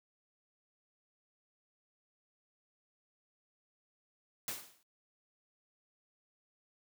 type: noise with exponential decay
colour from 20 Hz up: white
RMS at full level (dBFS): -36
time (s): 4.48-4.83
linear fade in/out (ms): 1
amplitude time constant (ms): 75
effects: noise-tail reverb RT60 0.1 s tail -25 dB re dry + high-pass 100 Hz 12 dB/octave